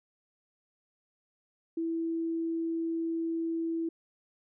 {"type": "tone", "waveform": "sine", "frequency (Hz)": 329.6, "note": "E4", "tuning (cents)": 0, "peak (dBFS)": -29, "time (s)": [1.77, 3.89], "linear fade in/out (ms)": 5, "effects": []}